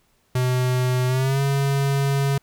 square tone with pitch glide, 126.5 to 138.75 Hz, B2 to C#3, +42 to +2 cents, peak -19 dBFS, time 0.35-2.38 s, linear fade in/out 5 ms, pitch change +160 cents, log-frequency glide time 1.07-1.41 s, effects pink hiss -64 dBFS RMS until 2.42 s

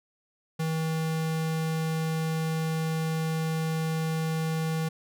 square tone, 160.2 Hz, E3, 49 cents flat, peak -27 dBFS, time 0.59-4.89 s, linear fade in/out 10 ms, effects none

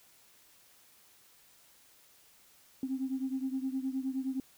sine beating tone pair, 261.6 / 271.2 Hz, C4 / C#4, 0 / -38 cents, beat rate 9.6 Hz, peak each -33 / -36 dBFS, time 2.83-4.4 s, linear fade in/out 2 ms, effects tanh soft clip ceiling -24 dBFS + white hiss -62 dBFS RMS until 4.57 s

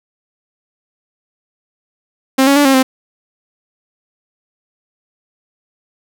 sawtooth tone with pitch steps, 265.5 / 278.4 / 289.1 / 269 / 261.3 Hz, C4 / C#4 / D4 / C4 / C4, +25 / +8 / -27 / +48 / -2 cents, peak -4 dBFS, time 2.38-2.83 s, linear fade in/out 10 ms, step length 90 ms, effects none

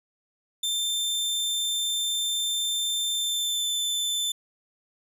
sawtooth tone with pitch glide, 3572 to 3533 Hz, A7 to A7, +25 to +6 cents, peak -22 dBFS, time 0.63-4.32 s, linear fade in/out 5 ms, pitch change -19 cents, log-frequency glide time 3.13-3.67 s, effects resampled to 32000 Hz

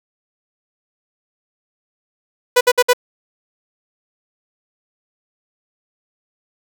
sawtooth tone bursts, 493.9 Hz, B4, in tune, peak -5 dBFS, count 4, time 2.56-2.934 s, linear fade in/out 10 ms, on 50 ms, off 58 ms, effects none

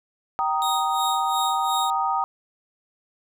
sine chord, Eb major, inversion first, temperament just, 777.8 / 933.4 / 1244.5 Hz, G5 / Bb5 / Eb6, -14 / +2 / 0 cents, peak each -25 dBFS, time 0.39-2.24 s, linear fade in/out 0 ms
sawtooth tone with tremolo, 3729 Hz, A#7, in tune, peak -23 dBFS, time 0.62-1.9 s, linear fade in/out 0 ms, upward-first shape sine, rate 2.8 Hz, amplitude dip 75%
effects none

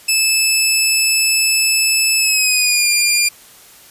15% pulse tone with pitch glide, 2619 to 2402 Hz, E7 to D7, -12 to +38 cents, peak -5 dBFS, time 0.08-3.29 s, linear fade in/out 10 ms, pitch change -150 cents, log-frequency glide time 2.17-2.88 s, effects white hiss -43 dBFS RMS until 3.9 s + resampled to 32000 Hz

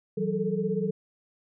sine tone cluster, 165 / 189.6 / 430.8 / 447.2 Hz, E3 / F#3 / A4 / A4, +2 / +43 / -37 / +28 cents, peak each -33 / -29 / -30 / -32 dBFS, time 0.17-0.91 s, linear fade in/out 10 ms, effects none

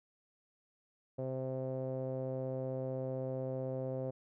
sawtooth tone with low-pass filter, 130.81 Hz, C3, in tune, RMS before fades -38 dBFS, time 1.18-4.11 s, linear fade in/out 10 ms, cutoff 560 Hz, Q 5.5, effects none

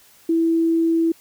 sine tone, 329.6 Hz, E4, in tune, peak -15 dBFS, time 0.29-1.12 s, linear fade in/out 5 ms, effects white hiss -52 dBFS RMS until 1.2 s

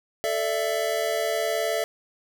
square chord, A suspended fourth, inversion none, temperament equal with one note detuned, 440 / 587.3 / 666.5 Hz, A4 / D5 / E5, 0 / 0 / +19 cents, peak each -30 / -30 / -27 dBFS, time 0.24-1.84 s, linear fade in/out 0 ms, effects none

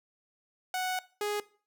sawtooth tone pair in turn, 740 / 415.3 Hz, F#5 / G#4, 0 / 0 cents, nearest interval minor seventh, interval 1000 cents, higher first, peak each -26 dBFS, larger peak neither, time 0.74-0.99 / 1.21-1.4 s, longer first, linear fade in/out 2 ms, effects noise-tail reverb RT60 0.4 s tail -19 dB re dry

